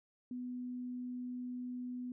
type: tone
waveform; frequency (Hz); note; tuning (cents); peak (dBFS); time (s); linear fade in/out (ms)
sine; 248.4; B3; +10; -39; 0.31-2.12; 2
effects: none